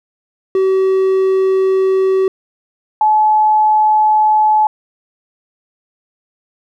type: tone pair in turn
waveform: triangle / sine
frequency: 380.9 / 857.6 Hz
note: G4 / A5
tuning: -50 / -45 cents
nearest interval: octave + major second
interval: 1405 cents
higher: second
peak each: -8 dBFS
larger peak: neither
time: 0.55-2.28 / 3.01-4.67 s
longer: first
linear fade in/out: 2 ms
effects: none